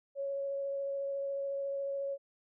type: tone with vibrato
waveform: sine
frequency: 554.4 Hz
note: C#5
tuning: in tune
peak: -33 dBFS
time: 0.15-2.18 s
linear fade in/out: 50 ms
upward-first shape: sine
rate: 14 Hz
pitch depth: 9 cents each way
effects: none

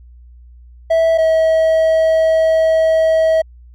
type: tone pair in turn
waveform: triangle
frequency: 654 / 642.8 Hz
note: E5 / E5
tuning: -14 / -44 cents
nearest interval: unison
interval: 30 cents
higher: first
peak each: -8 dBFS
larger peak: neither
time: 0.9-1.18 / 1.18-3.42 s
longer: second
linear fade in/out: 10 ms
effects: added 60 Hz sine -38 dBFS peak until 3.74 s

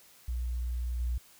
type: tone with level steps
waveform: sine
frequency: 60.4 Hz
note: B1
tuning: 38 cents flat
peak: -30 / -28 dBFS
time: 0.28-1.18 s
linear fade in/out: 5 ms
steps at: 1 s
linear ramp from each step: 2 ms
effects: white hiss -58 dBFS RMS until 1.39 s

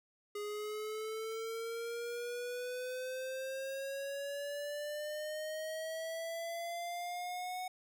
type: exponential sweep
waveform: square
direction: up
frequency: 412.5 to 740 Hz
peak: -39 dBFS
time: 0.35-7.68 s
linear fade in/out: 5 ms
effects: none

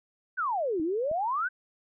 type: exponential two-way sweep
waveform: sine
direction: down then up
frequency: 1574 to 304.1 to 1574 Hz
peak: -26 dBFS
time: 0.37-1.49 s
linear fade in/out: 20 ms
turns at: 0.82 s
type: clicks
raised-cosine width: 3 ms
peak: -32 dBFS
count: 2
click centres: 0.798 / 1.114 s
effects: none

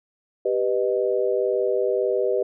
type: chord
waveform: sine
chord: G augmented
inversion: none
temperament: equal with one note detuned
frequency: 392 / 493.9 / 618.7 Hz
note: G4 / B4 / D#5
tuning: 0 / 0 / -10 cents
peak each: -23 / -23 / -26 dBFS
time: 0.45-2.43 s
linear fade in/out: 5 ms
effects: none

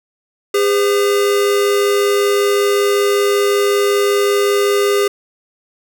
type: tone pair together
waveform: square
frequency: 405 / 510.3 Hz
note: G#4 / C5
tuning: -43 / -43 cents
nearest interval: major third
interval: 400 cents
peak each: -13 / -22 dBFS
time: 0.54-5.08 s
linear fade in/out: 5 ms
effects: none

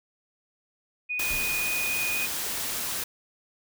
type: tone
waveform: sine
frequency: 2476 Hz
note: D#7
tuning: 9 cents flat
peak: -27 dBFS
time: 1.09-2.27 s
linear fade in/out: 20 ms
type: noise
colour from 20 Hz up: white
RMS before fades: -31 dBFS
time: 1.19-3.04 s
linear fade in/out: 5 ms
type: noise with exponential decay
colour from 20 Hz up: brown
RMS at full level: -33 dBFS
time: 1.3-1.9 s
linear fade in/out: 5 ms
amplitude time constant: 130 ms
effects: none

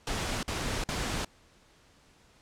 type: noise bursts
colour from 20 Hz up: pink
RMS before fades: -32 dBFS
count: 3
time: 0.07-1.248 s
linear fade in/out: 2 ms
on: 360 ms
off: 49 ms
effects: pink hiss -61 dBFS RMS until 2.41 s + low-pass 8000 Hz 12 dB/octave

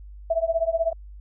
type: tone with tremolo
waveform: sine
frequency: 659.3 Hz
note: E5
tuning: in tune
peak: -16 dBFS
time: 0.3-0.93 s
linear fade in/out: 5 ms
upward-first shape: triangle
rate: 16 Hz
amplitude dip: 100%
effects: added 50 Hz sine -39 dBFS peak until 1.2 s

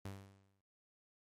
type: tone with exponential decay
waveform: sawtooth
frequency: 98 Hz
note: G2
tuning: in tune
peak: -38 dBFS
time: 0.05-0.61 s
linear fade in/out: 5 ms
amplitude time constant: 120 ms
effects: noise-tail reverb RT60 0.2 s tail -23 dB re dry + MP3 64 kbps

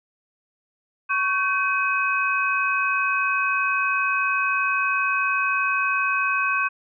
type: tone cluster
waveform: sine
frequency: 1115 / 1538 / 2532 Hz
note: C#6 / G6 / D#7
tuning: +10 / -33 / +30 cents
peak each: -24 dBFS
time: 1.09-6.69 s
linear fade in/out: 20 ms
effects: none

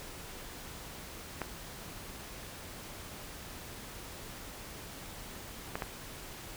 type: clicks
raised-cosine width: 0.5 ms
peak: -19 dBFS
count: 3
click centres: 1.417 / 5.755 / 5.822 s
effects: pink hiss -46 dBFS RMS until 6.56 s

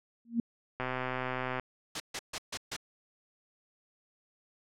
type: tone with exponential growth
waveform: sine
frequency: 233.1 Hz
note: A#3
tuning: in tune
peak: -22 dBFS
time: 0.25-0.4 s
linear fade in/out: 2 ms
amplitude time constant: 31 ms
type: click train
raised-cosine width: 0.5 ms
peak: -19 dBFS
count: 103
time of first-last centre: 0.8-1.597 s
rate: 128 Hz
type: noise bursts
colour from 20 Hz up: white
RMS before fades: -33 dBFS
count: 5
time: 1.95-2.765 s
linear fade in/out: 5 ms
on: 51 ms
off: 140 ms
effects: low-pass 6000 Hz 12 dB/octave

